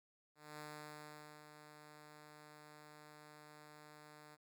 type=tone with ADSR envelope; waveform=5% pulse; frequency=150.6 Hz; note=D3; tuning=44 cents sharp; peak=-37 dBFS; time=0.35-4.37 s; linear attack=240 ms; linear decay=830 ms; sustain=-9 dB; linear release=36 ms; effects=none